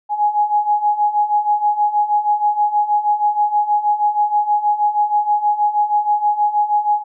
sine beating tone pair, 830.6 / 836.9 Hz, G#5 / G#5, 0 / +13 cents, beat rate 6.3 Hz, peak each -19 / -15 dBFS, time 0.09-7.04 s, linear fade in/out 50 ms, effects none

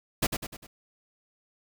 pink noise with echo, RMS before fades -24 dBFS, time 0.22-0.27 s, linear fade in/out 10 ms, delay 100 ms, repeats 4, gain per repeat -6 dB, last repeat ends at 0.67 s, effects none

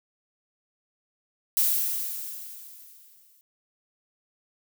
violet noise with exponential decay, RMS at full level -21 dBFS, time 1.57-3.41 s, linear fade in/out 1 ms, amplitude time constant 400 ms, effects none

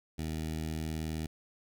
15% pulse tone with notch filter, 79 Hz, D#2, 27 cents sharp, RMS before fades -36 dBFS, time 0.18-1.27 s, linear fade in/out 10 ms, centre 1100 Hz, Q 0.82, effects none

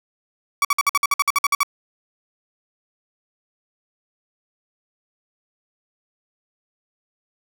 30% pulse tone bursts, 1137 Hz, C#6, 44 cents sharp, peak -12 dBFS, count 13, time 0.62-1.632 s, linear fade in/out 2 ms, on 28 ms, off 54 ms, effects none

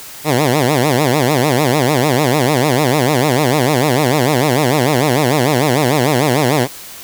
10% pulse tone with vibrato, 136.8 Hz, C#3, 23 cents flat, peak -3 dBFS, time 0.24-6.68 s, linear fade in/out 50 ms, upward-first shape sine, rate 6.7 Hz, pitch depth 230 cents each way, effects white hiss -33 dBFS RMS until 7.03 s

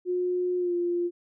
sine tone with pitch glide, 360 to 348.9 Hz, F#4 to F4, -47 to -2 cents, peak -24 dBFS, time 0.05-1.11 s, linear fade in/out 50 ms, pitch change -55 cents, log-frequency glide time 0.58-0.74 s, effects none

